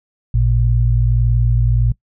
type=tone pair together; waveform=sine; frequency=55.06 / 116.54 Hz; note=A1 / A#2; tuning=+2 / 0 cents; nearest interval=octave + minor second; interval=1298 cents; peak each=-14 dBFS; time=0.34-1.92 s; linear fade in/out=5 ms; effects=noise-tail reverb RT60 0.1 s tail -22 dB re dry